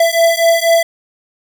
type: beating tone pair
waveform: square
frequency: 666 / 670.1 Hz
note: E5 / E5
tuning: +18 / +28 cents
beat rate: 4.1 Hz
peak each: -13 dBFS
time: 0-0.83 s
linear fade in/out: 5 ms
effects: none